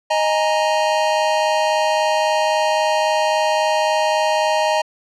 square chord, D# suspended fourth, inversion none, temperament just, 622.3 / 829.7 / 933.4 Hz, D#5 / G#5 / A#5, 0 / -2 / +2 cents, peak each -19 / -22 / -21 dBFS, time 0.1-4.82 s, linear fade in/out 10 ms, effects low-pass 6000 Hz 12 dB/octave

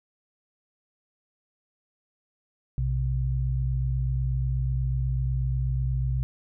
sine tone pair together, 60.93 / 129.1 Hz, B1 / C3, -23 / -23 cents, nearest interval octave + minor second, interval 1300 cents, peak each -26 dBFS, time 2.78-6.23 s, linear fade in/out 0 ms, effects none

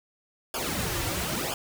pink noise with flanger, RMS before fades -30 dBFS, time 0.54-1.54 s, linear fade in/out 2 ms, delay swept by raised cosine 0.5 to 4.8 ms, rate 1 Hz, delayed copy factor -0.85, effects none

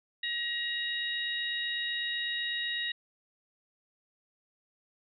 harmonic tone, 948 Hz, A#5, 29 cents sharp, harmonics 2 / 3 / 4, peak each -34 / -39 / -34 dBFS, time 0.23-2.92 s, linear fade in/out 5 ms, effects none

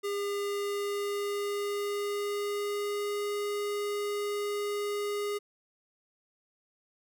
square tone with pitch glide, 404.6 to 411 Hz, G#4 to G#4, -45 to -18 cents, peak -31 dBFS, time 0.03-5.39 s, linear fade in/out 20 ms, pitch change +27 cents, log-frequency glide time 0.38-3.26 s, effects none

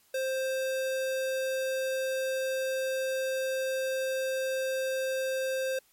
square tone, 526 Hz, C5, 9 cents sharp, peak -29 dBFS, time 0.14-5.79 s, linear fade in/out 5 ms, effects white hiss -65 dBFS RMS until 5.92 s + MP3 64 kbps

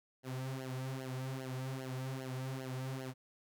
sawtooth tone with flanger, 130.81 Hz, C3, in tune, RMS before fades -41 dBFS, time 0.23-3.14 s, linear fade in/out 50 ms, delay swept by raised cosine 0.82 to 4.92 ms, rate 2.5 Hz, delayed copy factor -0.9, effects none

